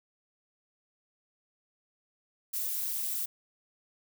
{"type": "noise with amplitude modulation", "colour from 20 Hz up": "violet", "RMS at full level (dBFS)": -30, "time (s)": [2.53, 3.26], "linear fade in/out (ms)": 10, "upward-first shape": "sine", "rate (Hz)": 276, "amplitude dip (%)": 70, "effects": []}